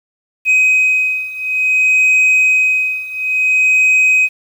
sine beating tone pair, 2521 / 2521.57 Hz, D#7 / D#7, +22 / +22 cents, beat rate 0.57 Hz, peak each -12 / -10 dBFS, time 0.45-4.29 s, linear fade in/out 50 ms, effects tanh soft clip ceiling -7 dBFS + 7-bit

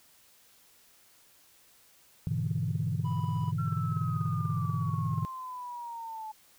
sine chord, E dominant seventh, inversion first, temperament just, 103.01 / 123.61 / 148.33 / 164.81 Hz, G#2 / B2 / D3 / E3, -14 / +2 / +18 / 0 cents, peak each -33 dBFS, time 2.27-5.25 s, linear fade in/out 0 ms
triangle tone, 987.8 Hz, B5, in tune, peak -36 dBFS, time 3.04-3.52 s, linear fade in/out 20 ms
sine linear sweep, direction down, 1358 to 862 Hz, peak -37 dBFS, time 3.58-6.32 s, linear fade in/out 10 ms
effects tanh soft clip ceiling -19 dBFS + white hiss -61 dBFS RMS until 6.58 s

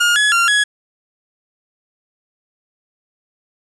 30% pulse tone with pitch steps, 1421 / 1692 / 1383 / 1677 Hz, F6 / G#6 / F6 / G#6, +30 / +32 / -17 / +16 cents, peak -9 dBFS, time 0-0.64 s, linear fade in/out 10 ms, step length 160 ms, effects resampled to 24000 Hz + 7-bit

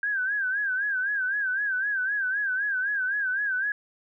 sine tone with vibrato, 1587 Hz, G6, 21 cents sharp, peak -24 dBFS, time 0.03-3.72 s, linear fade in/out 2 ms, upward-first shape sine, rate 3.9 Hz, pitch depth 110 cents each way, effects none

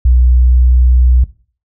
sine tone with pitch glide, 61.74 to 62.17 Hz, B1 to B1, 0 to +12 cents, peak -4 dBFS, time 0.05-1.24 s, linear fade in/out 5 ms, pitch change +12 cents, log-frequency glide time 0.21-0.68 s, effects noise-tail reverb RT60 0.4 s tail -17 dB re dry + tanh soft clip ceiling -1 dBFS

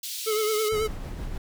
pink high-pass noise, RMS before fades -34 dBFS, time 0.03-0.69 s, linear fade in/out 5 ms, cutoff 3200 Hz, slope 24 dB/octave
square tone with vibrato, 431 Hz, A4, 36 cents flat, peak -24 dBFS, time 0.26-0.88 s, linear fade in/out 20 ms, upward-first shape triangle, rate 9.2 Hz, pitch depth 55 cents each way
brown noise with tremolo, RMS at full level -32 dBFS, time 0.72-1.38 s, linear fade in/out 5 ms, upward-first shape triangle, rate 6.5 Hz, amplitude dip 35%
effects none

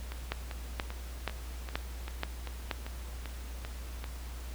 two click trains, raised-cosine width 0.3 ms, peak -24 / -15 dBFS, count 11 / 6, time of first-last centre 0.12-4.042 / 0.32-2.712 s, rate 2.55 / 2.09 Hz, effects added 60 Hz sine -39 dBFS peak until 4.54 s + pink hiss -50 dBFS RMS until 4.54 s

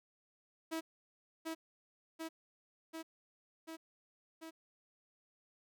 sawtooth tone with echo, 323.6 Hz, E4, 32 cents flat, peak -33 dBFS, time 0.71-0.81 s, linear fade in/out 20 ms, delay 740 ms, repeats 5, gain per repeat -2 dB, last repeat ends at 4.51 s, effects none

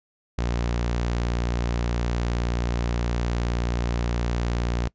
sawtooth tone, 59.1 Hz, A#1, 24 cents sharp, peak -19 dBFS, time 0.38-4.88 s, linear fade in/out 5 ms, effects noise-tail reverb RT60 0.1 s tail -23 dB re dry + resampled to 16000 Hz

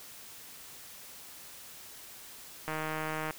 click train, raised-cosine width 0.5 ms, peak -20 dBFS, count 99, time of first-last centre 2.68-3.308 s, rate 156 Hz, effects white hiss -49 dBFS RMS until 3.38 s

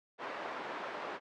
white band-pass noise, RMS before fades -41 dBFS, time 0.18-1.2 s, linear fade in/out 50 ms, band 380 to 1200 Hz, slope 12 dB/octave, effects low-pass 5000 Hz 12 dB/octave + MP3 96 kbps

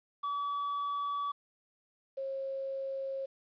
triangle / sine tone pair in turn, 1144 / 539.9 Hz, D6 / C#5, -46 / -46 cents, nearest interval octave + minor second, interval 1300 cents, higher first, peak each -30 / -34 dBFS, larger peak first, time 0.23-1.32 / 2.17-3.26 s, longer neither, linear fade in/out 10 ms, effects resampled to 11025 Hz + 11-bit

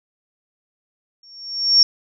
sine tone with exponential growth, 5500 Hz, F8, 27 cents flat, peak -6 dBFS, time 1.23-1.83 s, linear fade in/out 2 ms, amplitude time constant 130 ms, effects none

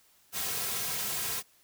white noise with comb filter, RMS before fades -33 dBFS, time 0.32-1.43 s, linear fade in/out 50 ms, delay 3.4 ms, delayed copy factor -0.7, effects white hiss -64 dBFS RMS until 1.63 s

